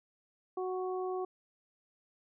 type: harmonic tone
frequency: 370 Hz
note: F#4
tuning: in tune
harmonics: 1 / 2 / 3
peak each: -34 / -40 / -44 dBFS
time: 0.57-1.25 s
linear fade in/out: 5 ms
effects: none